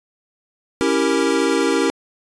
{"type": "chord", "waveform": "square", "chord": "C# diminished seventh", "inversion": "none", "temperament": "equal", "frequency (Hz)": [277.2, 329.6, 392, 466.2], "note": ["C#4", "E4", "G4", "Bb4"], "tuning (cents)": [0, 0, 0, 0], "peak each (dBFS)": -22, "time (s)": [0.81, 1.9], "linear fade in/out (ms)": 0, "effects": ["resampled to 22050 Hz"]}